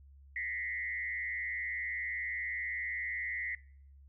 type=tone with frequency modulation; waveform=sine; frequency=2000 Hz; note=B6; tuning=21 cents sharp; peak=-34 dBFS; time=0.36-3.55 s; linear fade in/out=2 ms; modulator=115 Hz; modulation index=1.1; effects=noise-tail reverb RT60 0.6 s tail -23 dB re dry + added 69 Hz sine -54 dBFS peak until 4.08 s